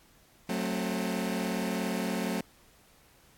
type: chord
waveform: sawtooth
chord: F# diminished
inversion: none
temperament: just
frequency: 185 / 222 / 266.4 Hz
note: F#3 / A3 / C4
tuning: 0 / +16 / +31 cents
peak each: -29 / -29 / -32 dBFS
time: 0.49-2.41 s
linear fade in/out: 5 ms
effects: pink hiss -61 dBFS RMS until 3.37 s + AAC 64 kbps